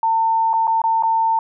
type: tone with dropouts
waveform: sine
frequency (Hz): 900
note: A5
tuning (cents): +39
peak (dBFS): -14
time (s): 0.03-1.39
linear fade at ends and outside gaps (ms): 2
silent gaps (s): 0.532-0.537 / 0.671-0.677 / 0.818-0.839 / 1.025-1.034
effects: none